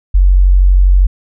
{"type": "tone", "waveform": "sine", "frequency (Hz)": 46.25, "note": "F#1", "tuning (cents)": 0, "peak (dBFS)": -4, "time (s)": [0.14, 1.07], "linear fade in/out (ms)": 10, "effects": []}